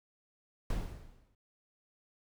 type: noise with exponential decay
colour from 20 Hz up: brown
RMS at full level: -31 dBFS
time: 0.7-1.35 s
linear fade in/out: 2 ms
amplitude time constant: 140 ms
effects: none